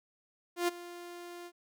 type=tone with ADSR envelope; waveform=sawtooth; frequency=349.2 Hz; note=F4; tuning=in tune; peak=-22 dBFS; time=0.56-1.52 s; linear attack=120 ms; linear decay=17 ms; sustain=-18 dB; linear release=59 ms; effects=none